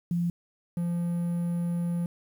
sine / triangle tone pair in turn, 172.5 / 172.5 Hz, F3 / F3, -21 / -21 cents, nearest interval unison, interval 0 cents, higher neither, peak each -24 dBFS, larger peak neither, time 0.11-0.3 / 0.77-2.06 s, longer second, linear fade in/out 2 ms, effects 9-bit

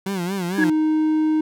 30% pulse tone with vibrato, 185 Hz, F#3, in tune, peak -20 dBFS, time 0.06-0.7 s, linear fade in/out 5 ms, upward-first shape sine, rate 4.4 Hz, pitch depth 130 cents each way
sine tone with exponential growth, 1665 Hz, G#6, 4 cents sharp, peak -15 dBFS, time 0.49-0.64 s, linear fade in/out 2 ms, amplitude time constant 32 ms
triangle tone, 311.1 Hz, D#4, in tune, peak -14 dBFS, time 0.58-1.41 s, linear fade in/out 5 ms
effects none

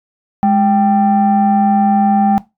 sine tone pair together, 207.7 / 784 Hz, G#3 / G5, 0 / 0 cents, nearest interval octave + major seventh, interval 2300 cents, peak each -10 dBFS, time 0.43-2.38 s, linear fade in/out 0 ms, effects noise-tail reverb RT60 0.2 s tail -18 dB re dry + tanh soft clip ceiling -4 dBFS

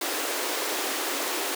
pink high-pass noise, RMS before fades -29 dBFS, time 0.01-1.55 s, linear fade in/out 5 ms, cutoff 290 Hz, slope 48 dB/octave, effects none

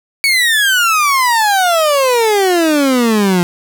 30% pulse exponential sweep, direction down, 2256 to 172.1 Hz, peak -7 dBFS, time 0.24-3.43 s, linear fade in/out 0 ms, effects none

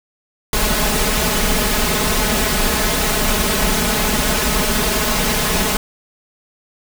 pink noise with comb filter, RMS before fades -17 dBFS, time 0.53-5.77 s, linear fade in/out 2 ms, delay 4.7 ms, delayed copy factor +0.95, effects none

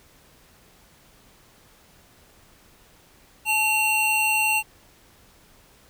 square tone pair together, 865 / 2746 Hz, A5 / F7, -30 / -30 cents, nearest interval octave + minor sixth, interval 2000 cents, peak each -26 / -21 dBFS, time 3.45-4.63 s, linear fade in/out 50 ms, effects pink hiss -55 dBFS RMS until 5.89 s

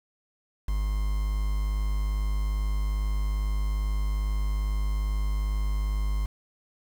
triangle tone with quantisation, 51.2 Hz, G#1, 24 cents flat, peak -22 dBFS, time 0.68-6.26 s, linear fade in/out 5 ms, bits 7, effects none

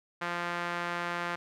sawtooth tone with band-pass filter, 173.5 Hz, F3, 11 cents flat, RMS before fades -34 dBFS, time 0.21-1.36 s, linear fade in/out 10 ms, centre 1500 Hz, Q 1.3, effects none

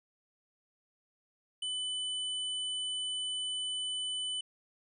square tone, 3000 Hz, F#7, 23 cents sharp, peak -34 dBFS, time 1.62-4.41 s, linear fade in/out 5 ms, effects resampled to 24000 Hz

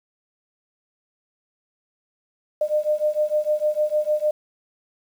sine beating tone pair, 602 / 608.6 Hz, D5 / D#5, +43 / -38 cents, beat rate 6.6 Hz, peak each -22 dBFS, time 2.61-4.31 s, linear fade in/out 5 ms, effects 8-bit

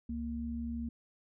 sine tone pair together, 69.24 / 233.1 Hz, C#2 / A#3, -1 / 0 cents, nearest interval octave + major sixth, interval 2101 cents, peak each -40 / -36 dBFS, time 0.09-0.89 s, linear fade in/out 5 ms, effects none

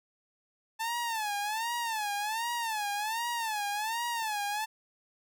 sawtooth tone with vibrato, 880 Hz, A5, in tune, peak -27 dBFS, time 0.79-4.66 s, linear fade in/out 20 ms, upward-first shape sine, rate 1.3 Hz, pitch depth 140 cents each way, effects none

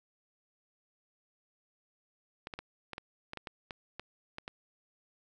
clicks, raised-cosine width 0.3 ms, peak -24 dBFS, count 12, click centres 2.471 / 2.538 / 2.59 / 2.933 / 2.981 / 3.334 / 3.373 / 3.472 / 3.708 / 3.996 / 4.384 / 4.479 s, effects none

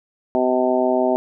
harmonic tone, 127.2 Hz, C3, 48 cents flat, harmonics 2 / 3 / 4 / 5 / 6 / 7, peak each -22 / -21 / -28 / -19 / -26 / -27 dBFS, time 0.35-1.16 s, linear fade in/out 0 ms, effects none

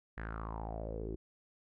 sawtooth tone with low-pass filter sweep, 55 Hz, A1, in tune, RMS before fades -41 dBFS, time 0.17-1.16 s, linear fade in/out 10 ms, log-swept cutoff 1800 to 350 Hz, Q 6.2, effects none

